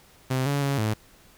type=tone with pitch steps; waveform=sawtooth; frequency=130.1 / 142 / 139.3 / 108.3 Hz; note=C3 / C#3 / C#3 / A2; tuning=-9 / +42 / +9 / -27 cents; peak=-19 dBFS; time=0.3-0.94 s; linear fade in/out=10 ms; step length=160 ms; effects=pink hiss -55 dBFS RMS until 1.37 s